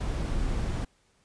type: noise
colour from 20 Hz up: brown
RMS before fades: -29 dBFS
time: 0-0.85 s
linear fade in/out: 10 ms
effects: pink hiss -67 dBFS RMS until 1.24 s + resampled to 22050 Hz